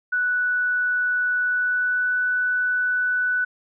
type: tone with pitch glide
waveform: sine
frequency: 1480 to 1489.4 Hz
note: F#6 to F#6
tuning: 0 to +11 cents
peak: -19 dBFS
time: 0.12-3.45 s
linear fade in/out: 10 ms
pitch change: +11 cents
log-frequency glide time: 1.42-2.13 s
effects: none